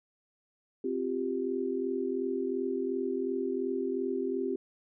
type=chord; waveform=sine; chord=C suspended fourth; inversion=none; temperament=equal; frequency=261.6 / 349.2 / 392 Hz; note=C4 / F4 / G4; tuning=0 / 0 / 0 cents; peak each=-34 / -35 / -32 dBFS; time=0.84-4.56 s; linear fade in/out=5 ms; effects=none